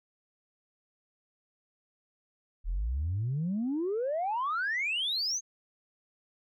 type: exponential sweep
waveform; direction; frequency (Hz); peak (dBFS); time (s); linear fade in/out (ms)
sine; up; 37.68 to 6550; -27; 2.64-5.41; 50
effects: tanh soft clip ceiling -25 dBFS